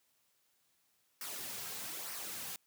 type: noise with flanger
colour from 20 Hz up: white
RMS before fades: -43 dBFS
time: 1.21-2.56 s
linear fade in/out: 2 ms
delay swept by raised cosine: 0.27 to 3.47 ms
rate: 1.1 Hz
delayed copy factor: -0.5
effects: white hiss -75 dBFS RMS until 2.66 s + high-pass 80 Hz 12 dB/octave